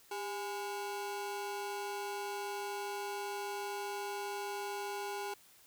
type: ring-modulated tone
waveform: 35% pulse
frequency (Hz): 613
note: D#5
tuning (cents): -26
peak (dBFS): -33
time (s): 0.11-5.34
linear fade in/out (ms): 5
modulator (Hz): 213
effects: white hiss -62 dBFS RMS until 5.66 s